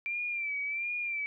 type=tone with vibrato; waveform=sine; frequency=2349 Hz; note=D7; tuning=in tune; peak=-31 dBFS; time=0.06-1.26 s; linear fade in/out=0 ms; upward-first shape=sine; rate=1.4 Hz; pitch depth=63 cents each way; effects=none